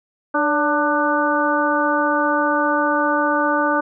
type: harmonic tone with a mistuned harmonic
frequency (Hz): 297.5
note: D4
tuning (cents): +22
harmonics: 1 / 2 / 3 / 4 / 5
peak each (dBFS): -22 / -22 / -22 / -22 / -22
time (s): 0.34-3.81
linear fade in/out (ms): 10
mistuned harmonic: 2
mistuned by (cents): -50
effects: none